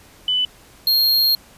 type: tone pair in turn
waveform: sine / square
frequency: 2999 / 4238 Hz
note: F#7 / C8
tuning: +23 / +21 cents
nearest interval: tritone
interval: 598 cents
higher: second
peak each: -16 / -14 dBFS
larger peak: second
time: 0.28-0.45 / 0.87-1.35 s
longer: second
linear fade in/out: 2 ms
effects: pink hiss -48 dBFS RMS until 1.57 s + resampled to 32000 Hz